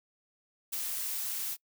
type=noise with ADSR envelope; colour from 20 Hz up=blue; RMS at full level=-33 dBFS; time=0.72-1.57 s; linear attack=15 ms; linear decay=20 ms; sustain=-2 dB; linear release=48 ms; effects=noise-tail reverb RT60 0.1 s tail -24 dB re dry